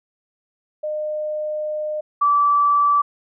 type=tone pair in turn; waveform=sine; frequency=609 / 1158.3 Hz; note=D#5 / D6; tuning=-37 / -24 cents; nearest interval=major seventh; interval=1113 cents; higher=second; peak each=-22 / -13 dBFS; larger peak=second; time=0.83-2.01 / 2.21-3.02 s; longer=first; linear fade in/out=10 ms; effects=none